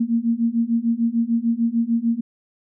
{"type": "beating tone pair", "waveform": "sine", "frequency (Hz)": [228.1, 234.8], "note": ["A#3", "A#3"], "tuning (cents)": [-37, 13], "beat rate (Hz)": 6.7, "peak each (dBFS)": [-21, -20], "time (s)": [0, 2.21], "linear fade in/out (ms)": 10, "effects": []}